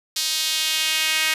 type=tone with high-pass filter sweep; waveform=sawtooth; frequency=314.5 Hz; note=D#4; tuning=19 cents sharp; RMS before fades=-22 dBFS; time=0.16-1.34 s; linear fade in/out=5 ms; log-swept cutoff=4300 to 2200 Hz; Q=1.8; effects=resampled to 32000 Hz